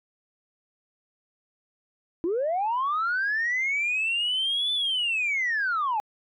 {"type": "linear two-way sweep", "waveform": "sine", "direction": "up then down", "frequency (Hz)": [316.4, 3520, 810], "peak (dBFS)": -22, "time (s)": [2.24, 6], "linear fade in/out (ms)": 0, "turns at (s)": 4.73, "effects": ["tanh soft clip ceiling -20 dBFS"]}